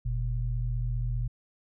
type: tone pair together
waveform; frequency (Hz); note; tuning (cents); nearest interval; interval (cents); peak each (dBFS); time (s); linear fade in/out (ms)
sine; 45.02 / 120.2; F#1 / B2; -47 / -46; octave + perfect fourth; 1701; -29 / -30; 0.05-1.28; 10
effects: none